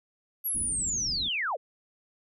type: linear sweep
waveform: sine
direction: down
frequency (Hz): 11720 to 415.3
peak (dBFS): -27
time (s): 0.44-1.57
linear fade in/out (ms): 20
type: low-pass noise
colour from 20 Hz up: pink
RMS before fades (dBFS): -41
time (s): 0.54-1.29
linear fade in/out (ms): 10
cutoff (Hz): 290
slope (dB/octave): 24
effects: none